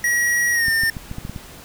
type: tone with pitch glide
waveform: square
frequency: 1910 to 1810.1 Hz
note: A#6 to A6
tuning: +42 to +49 cents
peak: -17 dBFS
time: 0.04-0.9 s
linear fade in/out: 2 ms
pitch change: -93 cents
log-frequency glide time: 0.52-0.69 s
type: clicks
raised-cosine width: 5 ms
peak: -17 dBFS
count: 8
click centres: 0.683 / 0.835 / 0.968 / 1.114 / 1.184 / 1.251 / 1.296 / 1.362 s
effects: pink hiss -41 dBFS RMS until 1.64 s